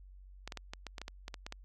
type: clicks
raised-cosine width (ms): 0.2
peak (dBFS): -24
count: 12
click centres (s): 0.476 / 0.522 / 0.573 / 0.735 / 0.867 / 0.982 / 1.016 / 1.081 / 1.281 / 1.342 / 1.465 / 1.524
effects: added 47 Hz sine -51 dBFS peak until 1.64 s + AAC 64 kbps